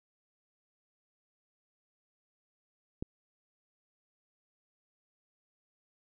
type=click; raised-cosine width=3 ms; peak=-22 dBFS; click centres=3.025 s; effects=none